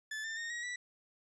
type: tone with pitch steps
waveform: 40% pulse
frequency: 1739 / 1791 / 1844.5 / 1899.7 / 1956.5 Hz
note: A6 / A6 / A#6 / A#6 / B6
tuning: -21 / +30 / -19 / +32 / -17 cents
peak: -37 dBFS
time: 0.11-0.76 s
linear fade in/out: 5 ms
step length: 130 ms
effects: resampled to 22050 Hz